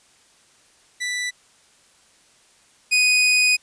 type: tone pair in turn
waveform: sawtooth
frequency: 1975.5 / 2489 Hz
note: B6 / D#7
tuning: 0 / 0 cents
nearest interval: major third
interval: 400 cents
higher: second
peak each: -20 / -11 dBFS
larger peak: second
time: 1-1.31 / 2.91-3.57 s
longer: second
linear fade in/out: 20 ms
effects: white hiss -56 dBFS RMS until 3.62 s + resampled to 22050 Hz